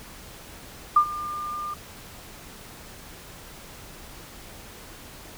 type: tone with ADSR envelope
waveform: sine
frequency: 1200 Hz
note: D6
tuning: 37 cents sharp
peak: -11 dBFS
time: 0.96-1.74 s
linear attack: 6 ms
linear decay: 79 ms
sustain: -18 dB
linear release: 5 ms
effects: pink hiss -44 dBFS RMS until 5.37 s